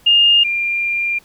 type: tone pair in turn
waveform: sine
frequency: 2827 / 2392 Hz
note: F7 / D7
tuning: +20 / +31 cents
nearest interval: minor third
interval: 289 cents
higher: first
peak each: -8 / -16 dBFS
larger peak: first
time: 0.06-0.44 / 0.44-1.19 s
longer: second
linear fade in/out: 10 ms
effects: pink hiss -50 dBFS RMS until 1.24 s